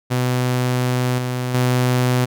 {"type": "tone with level steps", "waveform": "sawtooth", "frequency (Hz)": 125.5, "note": "B2", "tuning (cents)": 28, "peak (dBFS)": [-13, -17, -11], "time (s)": [0.1, 2.26], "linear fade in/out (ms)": 20, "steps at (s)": [1.18, 1.54], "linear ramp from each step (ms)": 5, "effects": []}